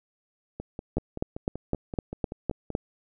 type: two click trains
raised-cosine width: 2 ms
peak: -21 / -12 dBFS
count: 12 / 8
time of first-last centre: 0.6-2.703 / 0.97-2.751 s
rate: 5.23 / 3.93 Hz
effects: none